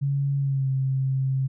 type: tone with pitch glide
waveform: sine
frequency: 139.7 to 133.31 Hz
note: C#3 to C3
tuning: +14 to +33 cents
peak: -21 dBFS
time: 0.01-1.48 s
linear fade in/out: 20 ms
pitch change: -81 cents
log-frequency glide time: 0.38-0.69 s
effects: none